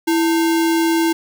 sine tone with sample-and-hold, 330 Hz, E4, 2 cents sharp, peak -13 dBFS, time 0.07-1.13 s, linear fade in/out 10 ms, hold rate 1225 Hz, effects none

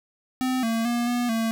square tone with pitch steps, 256.9 / 227.1 / 238.4 / 242.6 / 225.6 Hz, C4 / A#3 / A#3 / B3 / A3, -32 / -45 / +39 / -31 / +44 cents, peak -23 dBFS, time 0.41-1.51 s, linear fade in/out 0 ms, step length 220 ms, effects none

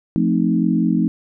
sine chord, F dominant seventh, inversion none, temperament equal, 174.61 / 220 / 261.6 / 311.1 Hz, F3 / A3 / C4 / Eb4, 0 / 0 / 0 / 0 cents, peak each -19 / -19 / -21 / -21 dBFS, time 0.16-1.08 s, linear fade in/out 0 ms, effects none

